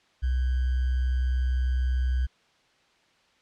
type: tone with sample-and-hold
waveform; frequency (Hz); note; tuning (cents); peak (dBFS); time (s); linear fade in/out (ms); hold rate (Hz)
sine; 63.5; B1; +49; -22; 0.22-2.27; 20; 1575
effects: white hiss -63 dBFS RMS until 3.41 s + low-pass 4000 Hz 12 dB/octave